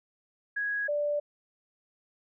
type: tone pair in turn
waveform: sine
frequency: 1660 / 586.9 Hz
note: G#6 / D5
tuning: -1 / -1 cents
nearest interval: octave + tritone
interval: 1800 cents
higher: first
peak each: -28 / -26 dBFS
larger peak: second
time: 0.56-0.88 / 0.88-1.2 s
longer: neither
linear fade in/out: 10 ms
effects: none